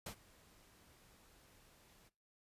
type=noise with ADSR envelope; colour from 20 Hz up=pink; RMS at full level=-44 dBFS; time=0.06-2.1 s; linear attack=5 ms; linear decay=83 ms; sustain=-22 dB; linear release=29 ms; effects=noise-tail reverb RT60 0.3 s tail -20 dB re dry + resampled to 32000 Hz